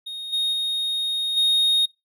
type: tone with level steps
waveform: triangle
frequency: 3720 Hz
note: A#7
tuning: 4 cents flat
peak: -28 / -18 / -20 / -14 dBFS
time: 0.06-1.86 s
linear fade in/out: 10 ms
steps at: 0.32 / 0.52 / 1.36 s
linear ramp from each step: 20 ms
effects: noise-tail reverb RT60 0.2 s tail -24 dB re dry